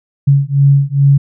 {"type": "beating tone pair", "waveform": "sine", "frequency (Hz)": [138.6, 141], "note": ["C#3", "C#3"], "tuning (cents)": [0, 30], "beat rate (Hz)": 2.4, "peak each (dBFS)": -10, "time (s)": [0.27, 1.18], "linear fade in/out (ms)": 10, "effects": []}